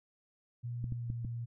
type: tone with pitch glide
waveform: sine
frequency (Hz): 119.9 to 117.77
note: A#2 to A#2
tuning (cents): +49 to +18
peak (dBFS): -36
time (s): 0.63-1.46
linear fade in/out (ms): 20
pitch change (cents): -31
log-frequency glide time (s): 0.96-1.08
type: clicks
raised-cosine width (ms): 5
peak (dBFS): -27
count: 4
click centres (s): 0.842 / 0.923 / 1.101 / 1.248
effects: none